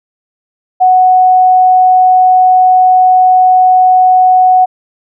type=tone; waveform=sine; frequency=740 Hz; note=F#5; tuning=in tune; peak=-3 dBFS; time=0.8-4.66 s; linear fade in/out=20 ms; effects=none